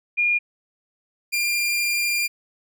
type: tone pair in turn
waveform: sine / sawtooth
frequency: 2422 / 2396 Hz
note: D#7 / D7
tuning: -47 / +34 cents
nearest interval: unison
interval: 19 cents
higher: first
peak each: -17 dBFS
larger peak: neither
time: 0.17-0.39 / 1.32-2.28 s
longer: second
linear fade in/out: 20 ms
effects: none